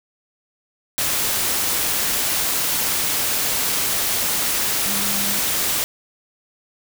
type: tone in noise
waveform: sine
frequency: 200.5 Hz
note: G3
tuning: 39 cents sharp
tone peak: -30 dBFS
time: 4.86-5.39 s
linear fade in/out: 0 ms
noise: white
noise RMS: -21 dBFS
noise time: 0.98-5.84 s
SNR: -12 dB
effects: none